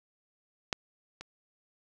clicks, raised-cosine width 0.2 ms, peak -11 / -25 dBFS, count 2, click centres 0.728 / 1.21 s, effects none

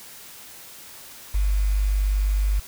sine tone with quantisation, 49.68 Hz, G1, 24 cents sharp, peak -18 dBFS, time 1.34-2.6 s, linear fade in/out 10 ms, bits 7, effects white hiss -43 dBFS RMS until 2.67 s

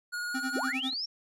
square tone with vibrato, 1441 Hz, F#6, 46 cents flat, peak -33 dBFS, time 0.12-0.73 s, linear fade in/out 20 ms, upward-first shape sine, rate 20 Hz, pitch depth 16 cents each way
square tone with tremolo, 261.6 Hz, C4, in tune, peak -31 dBFS, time 0.34-0.94 s, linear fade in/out 10 ms, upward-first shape sine, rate 10 Hz, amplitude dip 95%
sine linear sweep, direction up, 201.1 to 5588 Hz, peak -31 dBFS, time 0.55-1.06 s, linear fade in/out 10 ms
effects low-pass 12000 Hz 12 dB/octave

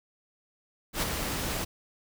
pink noise with ADSR envelope, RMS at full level -26 dBFS, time 0.93-1.65 s, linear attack 95 ms, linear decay 15 ms, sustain -6 dB, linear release 14 ms, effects none

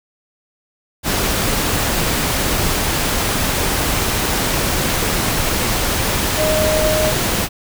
sine tone in noise, 620 Hz, D#5, 6 cents flat, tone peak -16 dBFS, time 6.36-7.14 s, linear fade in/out 50 ms, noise pink, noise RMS -18 dBFS, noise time 1.03-7.49 s, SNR -1 dB, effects none

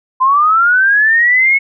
sine linear sweep, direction up, 1017 to 2204 Hz, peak -7 dBFS, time 0.2-1.59 s, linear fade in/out 20 ms, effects none

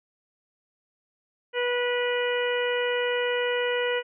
harmonic tone, 488.6 Hz, B4, 19 cents flat, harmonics 1 / 2 / 3 / 4 / 5 / 6, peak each -25 / -35 / -33 / -32 / -36 / -34 dBFS, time 1.53-4.03 s, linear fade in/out 50 ms, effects none

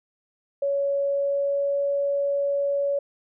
sine tone with pitch glide, 560 to 563.6 Hz, C#5 to C#5, +18 to +29 cents, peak -21 dBFS, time 0.62-2.99 s, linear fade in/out 5 ms, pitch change +11 cents, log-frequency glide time 1-1.84 s, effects none

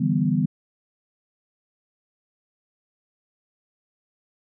sine chord, E minor seventh, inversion third, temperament equal, 146.83 / 164.81 / 196 / 246.9 Hz, D3 / E3 / G3 / B3, 0 / 0 / 0 / 0 cents, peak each -24 dBFS, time 0-0.46 s, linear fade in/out 10 ms, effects none

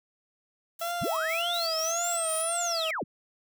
blue noise with tremolo, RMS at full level -42 dBFS, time 0.79-2.46 s, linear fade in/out 5 ms, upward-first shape square, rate 4 Hz, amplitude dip 80%
30% pulse tone with vibrato, 667 Hz, E5, 20 cents sharp, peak -27 dBFS, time 0.81-2.91 s, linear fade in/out 5 ms, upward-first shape sine, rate 1.8 Hz, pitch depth 76 cents each way
sine linear two-way sweep, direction up then down, 55.6 to 9956 to 55.6 Hz, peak -29 dBFS, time 1.01-3.04 s, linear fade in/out 10 ms, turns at 2.45 s
effects none

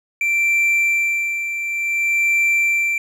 triangle tone with tremolo, 2349 Hz, D7, in tune, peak -12 dBFS, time 0.21-2.98 s, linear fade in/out 2 ms, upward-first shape sine, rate 0.56 Hz, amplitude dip 60%, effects none

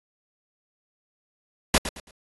pink noise with echo, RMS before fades -18 dBFS, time 1.74-1.78 s, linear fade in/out 2 ms, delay 110 ms, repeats 3, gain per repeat -11 dB, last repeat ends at 2.11 s, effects AAC 32 kbps

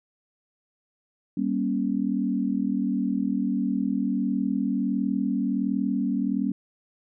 sine chord, G diminished, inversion none, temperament equal with one note detuned, 196 / 237.4 / 277.2 Hz, G3 / Bb3 / Db4, 0 / +32 / 0 cents, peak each -27 dBFS, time 1.37-6.52 s, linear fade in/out 5 ms, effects none

